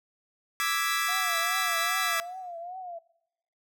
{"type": "chord", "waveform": "sawtooth", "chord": "E dominant seventh", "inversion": "third", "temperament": "equal", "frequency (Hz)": [1174.7, 1318.5, 1661.2, 1975.5], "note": ["D6", "E6", "G#6", "B6"], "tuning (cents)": [0, 0, 0, 0], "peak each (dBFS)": -28, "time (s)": [0.6, 2.2], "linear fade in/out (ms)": 0}
{"type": "tone with vibrato", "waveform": "sine", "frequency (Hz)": 711, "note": "F5", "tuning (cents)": 31, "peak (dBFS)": -36, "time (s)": [1.08, 2.99], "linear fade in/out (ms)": 10, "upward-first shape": "triangle", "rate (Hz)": 2.5, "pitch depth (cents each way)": 120}
{"effects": ["noise-tail reverb RT60 0.8 s tail -22 dB re dry"]}